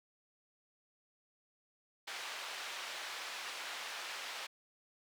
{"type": "band-pass noise", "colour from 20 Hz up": "white", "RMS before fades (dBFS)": -44, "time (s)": [2.07, 4.47], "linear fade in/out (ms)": 10, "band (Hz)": [680, 3600], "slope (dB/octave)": 12, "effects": []}